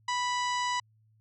harmonic tone, 986 Hz, B5, 3 cents flat, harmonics 1 / 2 / 3 / 4 / 5 / 6 / 7 / 8, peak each -29 / -35 / -39 / -41 / -43 / -45 / -46 / -47 dBFS, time 0.08-0.8 s, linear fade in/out 5 ms, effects added 109 Hz sine -62 dBFS peak until 1.2 s

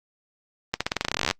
accelerating click train, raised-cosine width 0.2 ms, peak -5 dBFS, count 20, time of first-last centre 0.74-1.311 s, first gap 66 ms, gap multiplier 0.9, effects noise-tail reverb RT60 0.1 s tail -25 dB re dry + Opus 32 kbps

